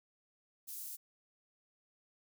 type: high-pass noise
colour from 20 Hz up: white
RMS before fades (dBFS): -45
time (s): 0.67-0.97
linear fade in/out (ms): 20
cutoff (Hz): 7800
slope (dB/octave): 12
effects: none